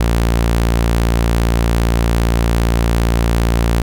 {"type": "tone", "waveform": "sawtooth", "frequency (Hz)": 57.5, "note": "A#1", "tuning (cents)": -23, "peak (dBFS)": -8, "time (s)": [0, 3.82], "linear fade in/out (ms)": 5, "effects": []}